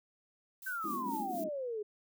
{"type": "noise with tremolo", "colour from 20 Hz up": "violet", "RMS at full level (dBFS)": -46, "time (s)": [0.62, 1.44], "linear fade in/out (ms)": 2, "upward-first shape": "triangle", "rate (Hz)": 4.2, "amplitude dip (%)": 80}
{"type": "exponential sweep", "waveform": "sine", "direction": "down", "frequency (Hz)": [1569, 408.4], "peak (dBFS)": -35, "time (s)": [0.66, 1.83], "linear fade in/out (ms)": 10}
{"type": "band-pass noise", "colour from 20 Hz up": "pink", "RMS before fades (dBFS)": -41, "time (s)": [0.84, 1.49], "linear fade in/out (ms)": 5, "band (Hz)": [190, 370], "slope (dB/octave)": 96}
{"effects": []}